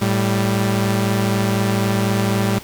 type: tone pair together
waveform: sawtooth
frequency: 109.95 / 195.9 Hz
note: A2 / G3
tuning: -1 / -1 cents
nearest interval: minor seventh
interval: 1000 cents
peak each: -15 dBFS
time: 0.01-2.59 s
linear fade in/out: 10 ms
effects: pink hiss -38 dBFS RMS until 2.63 s